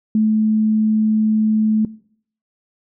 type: tone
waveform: sine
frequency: 216.7 Hz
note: A3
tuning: 26 cents flat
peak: -12 dBFS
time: 0.15-1.85 s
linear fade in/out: 2 ms
effects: noise-tail reverb RT60 0.6 s tail -21 dB re dry